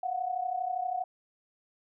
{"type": "tone pair together", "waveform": "sine", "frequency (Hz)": [707, 739.5], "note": ["F5", "F#5"], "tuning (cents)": [21, -1], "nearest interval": "minor second", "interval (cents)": 78, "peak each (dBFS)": [-34, -31], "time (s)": [0.03, 1.04], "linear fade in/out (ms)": 5, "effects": []}